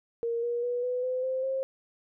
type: tone with pitch steps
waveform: sine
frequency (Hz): 466.2 / 476.5 / 487.1 / 497.9 / 509 / 520.3 / 531.8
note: A#4 / A#4 / B4 / B4 / C5 / C5 / C5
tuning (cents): 0 / +38 / -24 / +14 / -48 / -10 / +28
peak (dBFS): -27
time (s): 0.23-1.63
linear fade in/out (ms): 0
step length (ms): 200
effects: none